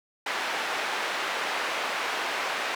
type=band-pass noise; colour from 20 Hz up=white; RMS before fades=-30 dBFS; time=0.26-2.75 s; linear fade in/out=5 ms; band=480 to 2200 Hz; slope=12 dB/octave; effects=none